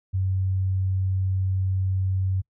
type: tone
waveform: sine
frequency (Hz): 94.6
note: F#2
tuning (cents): +39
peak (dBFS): -21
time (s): 0.13-2.42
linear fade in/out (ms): 20
effects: noise-tail reverb RT60 0.1 s tail -25 dB re dry